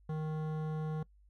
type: tone with hard clipping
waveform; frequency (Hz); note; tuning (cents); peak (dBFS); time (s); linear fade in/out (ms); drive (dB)
sine; 155.6; D#3; 0; -36; 0.09-1.03; 5; 14
effects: noise-tail reverb RT60 0.1 s tail -22 dB re dry + added 50 Hz sine -60 dBFS peak until 1.29 s